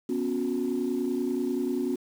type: chord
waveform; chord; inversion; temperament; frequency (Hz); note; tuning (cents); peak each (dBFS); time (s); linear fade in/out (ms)
sine; B suspended second; none; equal with one note detuned; 246.9 / 277.2 / 363.2; B3 / C#4 / F#4; 0 / 0 / -32; -29; 0.09-1.96; 5
effects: tanh soft clip ceiling -19 dBFS + 8-bit